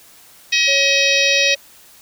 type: harmonic tone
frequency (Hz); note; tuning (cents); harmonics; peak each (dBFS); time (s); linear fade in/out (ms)
635; D#5; +35; 3 / 4 / 5 / 6 / 7 / 8 / 9; -22 / -16 / -23 / -20 / -25 / -24 / -23; 0.52-1.55; 10
type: tone with pitch glide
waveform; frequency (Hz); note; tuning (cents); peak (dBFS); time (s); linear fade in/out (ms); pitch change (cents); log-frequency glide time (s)
sine; 554.4 to 559.2; C#5 to C#5; 0 to +15; -21; 0.67-1.56; 20; +15; 1.15-1.41
effects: white hiss -46 dBFS RMS until 2.01 s